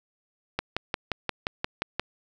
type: click train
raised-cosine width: 0.3 ms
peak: -10 dBFS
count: 9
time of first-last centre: 0.59-1.996 s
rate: 5.69 Hz
effects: none